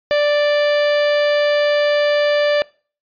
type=tone; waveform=45% pulse; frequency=587.3 Hz; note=D5; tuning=in tune; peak=-13 dBFS; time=0.11-2.62 s; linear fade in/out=0 ms; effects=noise-tail reverb RT60 0.4 s tail -24 dB re dry + resampled to 11025 Hz